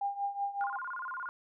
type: tone with tremolo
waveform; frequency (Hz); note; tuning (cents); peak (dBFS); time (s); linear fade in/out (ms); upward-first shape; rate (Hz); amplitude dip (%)
sine; 802; G5; +39; -28; 0.01-0.77; 5; triangle; 5.3; 85
type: tone with vibrato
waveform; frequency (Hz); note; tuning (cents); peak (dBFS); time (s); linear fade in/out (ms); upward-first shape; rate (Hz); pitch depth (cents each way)
sine; 1222; D#6; -32; -36; 0.61-1.29; 0; square; 17; 270
effects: none